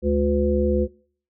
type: harmonic tone with a mistuned harmonic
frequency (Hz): 72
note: D2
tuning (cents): -34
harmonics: 1 / 3 / 5 / 7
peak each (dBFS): -23 / -23 / -23 / -23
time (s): 0.02-0.88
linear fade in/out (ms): 50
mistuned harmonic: 3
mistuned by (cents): -44
effects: noise-tail reverb RT60 0.5 s tail -23 dB re dry